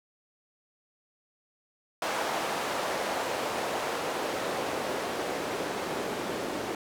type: noise with band-pass filter sweep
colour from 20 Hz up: white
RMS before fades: -32 dBFS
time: 2.02-6.75 s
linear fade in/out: 2 ms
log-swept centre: 680 to 370 Hz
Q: 1.1
effects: none